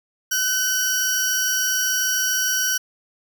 sawtooth tone pair together, 1512 / 5709 Hz, F#6 / F8, +37 / +37 cents, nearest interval octave + major seventh, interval 2300 cents, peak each -19 dBFS, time 0.31-2.78 s, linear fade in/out 10 ms, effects none

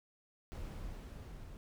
brown noise with level ramp, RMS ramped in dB -43 to -50 dBFS, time 0.52-1.57 s, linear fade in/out 0 ms, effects none

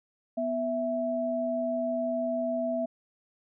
sine tone pair together, 247 / 659.3 Hz, B3 / E5, 0 / 0 cents, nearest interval octave + perfect fourth, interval 1700 cents, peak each -32 / -28 dBFS, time 0.37-2.86 s, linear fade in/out 10 ms, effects none

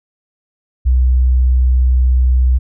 sine tone, 63.1 Hz, B1, 38 cents sharp, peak -8 dBFS, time 0.85-2.59 s, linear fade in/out 20 ms, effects none

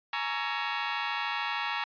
20% pulse chord, A# half-diminished seventh, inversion third, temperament just, 839.1 / 932.3 / 1118.8 / 1342.6 Hz, G#5 / A#5 / C#6 / E6, +18 / 0 / +16 / +31 cents, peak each -31 / -29 / -31 / -32 dBFS, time 0.13-1.84 s, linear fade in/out 2 ms, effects resampled to 11025 Hz

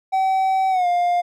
triangle tone with pitch glide, 764 to 704.6 Hz, G5 to F5, -45 to +15 cents, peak -14 dBFS, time 0.12-1.22 s, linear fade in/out 20 ms, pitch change -140 cents, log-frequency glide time 0.7-0.87 s, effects none

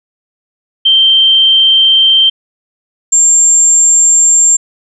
sine tone pair in turn, 3136 / 7369 Hz, G7 / A#8, 0 / -21 cents, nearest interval octave + minor third, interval 1479 cents, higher second, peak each -4 dBFS, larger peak neither, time 0.85-2.3 / 3.12-4.57 s, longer neither, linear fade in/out 10 ms, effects none

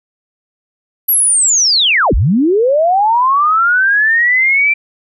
sine linear two-way sweep, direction down then up, 11920 to 34.65 to 2361 Hz, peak -8 dBFS, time 1.08-4.74 s, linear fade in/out 10 ms, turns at 2.14 s, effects none

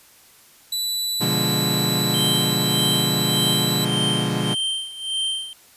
sawtooth tone, 3962 Hz, B7, 5 cents sharp, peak -19 dBFS, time 0.72-3.85 s, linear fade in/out 5 ms
30% pulse chord, B diminished seventh, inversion none, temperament equal, 123.47 / 146.83 / 174.61 / 207.7 Hz, B2 / D3 / F3 / Ab3, 0 / 0 / 0 / 0 cents, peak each -24 dBFS, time 1.2-4.55 s, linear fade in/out 20 ms
square tone with tremolo, 3136 Hz, G7, in tune, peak -21 dBFS, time 2.14-5.53 s, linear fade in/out 0 ms, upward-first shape sine, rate 1.7 Hz, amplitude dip 80%
effects white hiss -51 dBFS RMS until 5.76 s + resampled to 32000 Hz

